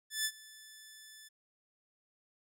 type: tone with ADSR envelope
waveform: 10% pulse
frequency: 1747 Hz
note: A6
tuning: 13 cents flat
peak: -21 dBFS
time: 0.1-1.29 s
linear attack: 150 ms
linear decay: 60 ms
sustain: -22 dB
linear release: 17 ms
effects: none